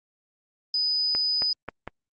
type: tone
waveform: sine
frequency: 4988 Hz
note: D#8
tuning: 3 cents sharp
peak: -22 dBFS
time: 0.74-1.53 s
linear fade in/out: 2 ms
type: clicks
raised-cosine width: 0.5 ms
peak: -17 dBFS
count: 4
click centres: 1.15 / 1.421 / 1.687 / 1.876 s
effects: Opus 24 kbps